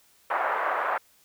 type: band-pass noise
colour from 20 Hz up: pink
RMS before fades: -27 dBFS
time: 0.3-0.98 s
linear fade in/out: 5 ms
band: 630 to 1600 Hz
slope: 24 dB/octave
effects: white hiss -61 dBFS RMS until 1.24 s